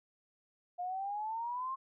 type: exponential sweep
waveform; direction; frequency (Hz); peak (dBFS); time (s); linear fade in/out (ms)
sine; up; 704 to 1076; -35; 0.78-1.76; 20
effects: none